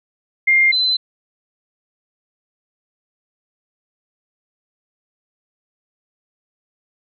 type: tone pair in turn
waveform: sine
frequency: 2113 / 4044 Hz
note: C7 / B7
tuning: +16 / +40 cents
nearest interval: major seventh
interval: 1124 cents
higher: second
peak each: -10 / -14 dBFS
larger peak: first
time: 0.47-0.72 / 0.72-0.97 s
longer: neither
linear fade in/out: 10 ms
effects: none